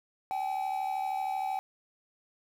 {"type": "tone pair together", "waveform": "triangle", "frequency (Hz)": [770, 842.9], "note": ["G5", "G#5"], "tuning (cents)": [-31, 25], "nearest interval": "major second", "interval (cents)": 156, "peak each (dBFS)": [-29, -34], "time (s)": [0.31, 1.59], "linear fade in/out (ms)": 0, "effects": ["9-bit"]}